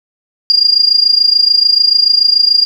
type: tone with amplitude modulation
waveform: sine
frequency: 4813 Hz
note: D8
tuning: 42 cents sharp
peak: -3 dBFS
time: 0.5-2.65 s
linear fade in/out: 0 ms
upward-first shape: sine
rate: 26.9 Hz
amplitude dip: 80%
effects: 7-bit